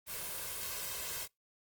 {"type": "noise with comb filter", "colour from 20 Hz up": "white", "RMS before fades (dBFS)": -40, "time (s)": [0.06, 1.28], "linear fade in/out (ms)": 50, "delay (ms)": 1.9, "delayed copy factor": 0.55, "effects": ["noise-tail reverb RT60 0.2 s tail -25 dB re dry", "Opus 24 kbps"]}